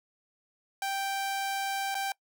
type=tone with dropouts; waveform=sawtooth; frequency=784 Hz; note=G5; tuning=in tune; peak=-26 dBFS; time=0.82-2.12 s; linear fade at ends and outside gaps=2 ms; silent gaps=1.945-1.951 s; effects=noise-tail reverb RT60 0.1 s tail -23 dB re dry